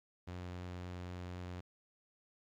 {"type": "tone", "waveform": "sawtooth", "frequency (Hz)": 89.6, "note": "F2", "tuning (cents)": 45, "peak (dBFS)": -39, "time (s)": [0.27, 1.61], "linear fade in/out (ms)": 10, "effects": ["low-pass 5000 Hz 12 dB/octave", "13-bit"]}